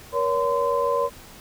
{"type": "tone cluster", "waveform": "sine", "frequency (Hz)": [476.1, 563, 1026], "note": ["A#4", "C#5", "C6"], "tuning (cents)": [37, 27, -34], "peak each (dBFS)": -24, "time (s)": [0.12, 1.1], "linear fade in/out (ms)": 50, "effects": ["pink hiss -45 dBFS RMS until 1.4 s"]}